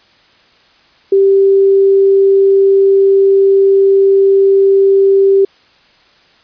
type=tone; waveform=sine; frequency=391.2 Hz; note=G4; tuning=4 cents flat; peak=-5 dBFS; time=1.12-5.45 s; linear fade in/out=5 ms; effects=white hiss -48 dBFS RMS until 6.43 s + resampled to 11025 Hz